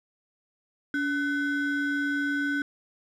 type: ring-modulated tone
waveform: triangle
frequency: 896 Hz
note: A5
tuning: 31 cents sharp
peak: -20 dBFS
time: 0.94-2.62 s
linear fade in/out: 2 ms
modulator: 610 Hz
effects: none